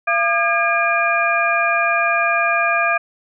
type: tone cluster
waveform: sine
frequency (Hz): 681 / 1206 / 1632 / 2407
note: F5 / D6 / G#6 / D7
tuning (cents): -44 / +46 / -31 / +42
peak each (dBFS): -20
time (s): 0.07-2.98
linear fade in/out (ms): 10
effects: none